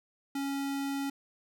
square tone, 277.2 Hz, C#4, in tune, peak -32 dBFS, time 0.35-1.1 s, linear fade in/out 5 ms, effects none

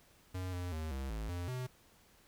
square tone with pitch steps, 92.1 / 89.2 / 78.9 / 66.9 / 54 / 88 / 127 Hz, F#2 / F2 / D#2 / C2 / A1 / F2 / B2, -7 / +37 / +25 / +39 / -32 / +14 / +49 cents, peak -38 dBFS, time 0.34-1.67 s, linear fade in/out 10 ms, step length 190 ms, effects pink hiss -65 dBFS RMS until 2.27 s

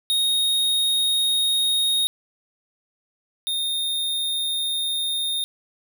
square tone pair in turn, 3729 / 3673 Hz, A#7 / A#7, 0 / -26 cents, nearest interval unison, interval 26 cents, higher first, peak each -19 / -23 dBFS, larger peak first, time 0.1-2.07 / 3.47-5.44 s, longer neither, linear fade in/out 0 ms, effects 8-bit

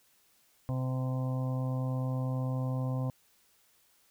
harmonic tone, 129.2 Hz, C3, 21 cents flat, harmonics 1 / 2 / 4 / 5 / 6 / 7 / 8, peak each -30 / -38 / -42 / -47 / -49 / -52 / -48 dBFS, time 0.69-3.1 s, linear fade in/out 0 ms, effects white hiss -67 dBFS RMS until 4.1 s

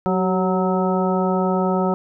harmonic tone with a mistuned harmonic, 185 Hz, F#3, in tune, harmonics 1 / 2 / 3 / 4 / 5 / 7, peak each -20 / -23 / -25 / -26 / -27 / -28 dBFS, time 0.06-1.94 s, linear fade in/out 0 ms, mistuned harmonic 2, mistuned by +41 cents, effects none

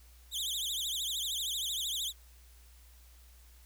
sawtooth tone with vibrato, 3471 Hz, A7, 24 cents flat, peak -30 dBFS, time 0.31-2.13 s, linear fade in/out 50 ms, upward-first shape triangle, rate 13 Hz, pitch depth 240 cents each way, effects added 60 Hz sine -55 dBFS peak until 3.65 s + white hiss -63 dBFS RMS until 3.65 s

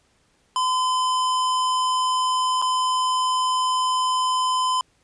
square tone with dropouts, 1020 Hz, C6, 44 cents flat, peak -20 dBFS, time 0.56-4.81 s, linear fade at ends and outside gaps 1 ms, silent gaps 2.617-2.623 s, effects pink hiss -63 dBFS RMS until 5.03 s + resampled to 22050 Hz

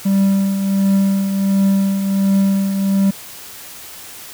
triangle tone with tremolo, 195.5 Hz, G3, 4 cents flat, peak -8 dBFS, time 0.05-3.11 s, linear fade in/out 10 ms, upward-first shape triangle, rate 1.4 Hz, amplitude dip 55%, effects white hiss -35 dBFS RMS until 4.33 s

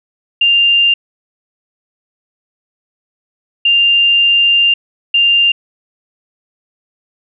sine tone bursts at uneven times, 2794 Hz, F7, in tune, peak -7 dBFS, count 3, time 0.41-0.94 / 3.65-4.74 / 5.14-5.52 s, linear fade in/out 5 ms, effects none

